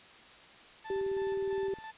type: tone with tremolo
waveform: 30% pulse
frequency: 880 Hz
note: A5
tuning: in tune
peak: -39 dBFS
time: 0.84-1.92 s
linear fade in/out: 20 ms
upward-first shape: square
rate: 3 Hz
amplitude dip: 50%
type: tone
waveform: sine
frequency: 390 Hz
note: G4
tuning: 9 cents flat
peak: -30 dBFS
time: 0.9-1.74 s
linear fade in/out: 2 ms
type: click train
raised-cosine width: 3 ms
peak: -39 dBFS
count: 18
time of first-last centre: 0.91-1.786 s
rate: 19.4 Hz
effects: white hiss -54 dBFS RMS until 1.97 s + resampled to 8000 Hz